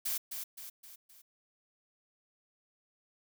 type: noise with echo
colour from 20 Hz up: blue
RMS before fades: -34 dBFS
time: 0.05-0.18 s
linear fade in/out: 10 ms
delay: 260 ms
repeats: 4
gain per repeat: -6 dB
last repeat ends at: 1.22 s
effects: none